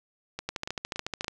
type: two click trains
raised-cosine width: 0.2 ms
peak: -14 / -17 dBFS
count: 12 / 4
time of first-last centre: 0.49-1.281 / 0.39-1.245 s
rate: 13.9 / 3.51 Hz
effects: none